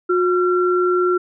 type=tone pair together; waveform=sine; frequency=361 / 1363 Hz; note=F#4 / F6; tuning=-43 / -43 cents; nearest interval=octave + major seventh; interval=2300 cents; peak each=-15 / -20 dBFS; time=0.09-1.18 s; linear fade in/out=10 ms; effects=none